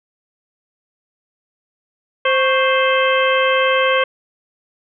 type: harmonic tone with a mistuned harmonic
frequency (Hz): 523.3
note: C5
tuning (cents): 0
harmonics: 1 / 2 / 3 / 4 / 5 / 6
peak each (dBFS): -16 / -19 / -21 / -22 / -23 / -24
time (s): 2.25-4.04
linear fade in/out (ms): 5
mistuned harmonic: 2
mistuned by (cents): +91
effects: none